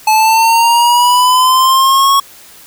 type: linear sweep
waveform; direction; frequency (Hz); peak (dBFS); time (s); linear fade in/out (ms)
square; up; 862 to 1108.7; -7; 0.07-2.2; 5
effects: white hiss -38 dBFS RMS until 2.66 s